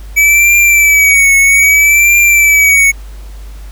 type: tone with vibrato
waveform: square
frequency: 2288 Hz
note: D7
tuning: 46 cents flat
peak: -5 dBFS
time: 0.16-2.92 s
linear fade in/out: 20 ms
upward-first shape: triangle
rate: 0.62 Hz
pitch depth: 72 cents each way
effects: added 50 Hz sine -25 dBFS peak until 3.71 s + pink hiss -41 dBFS RMS until 3.71 s